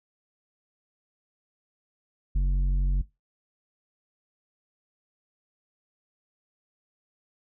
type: tone with tanh clipping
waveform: triangle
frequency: 46.25 Hz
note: F#1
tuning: in tune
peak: -22 dBFS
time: 2.35-3.02 s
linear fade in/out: 10 ms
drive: 12 dB
effects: noise-tail reverb RT60 0.2 s tail -18 dB re dry